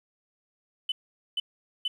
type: tone bursts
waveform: sine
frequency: 3010 Hz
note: F#7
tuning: 29 cents sharp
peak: -24 dBFS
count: 3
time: 0.89-1.88 s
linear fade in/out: 5 ms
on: 30 ms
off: 450 ms
effects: tanh soft clip ceiling -22 dBFS + 10-bit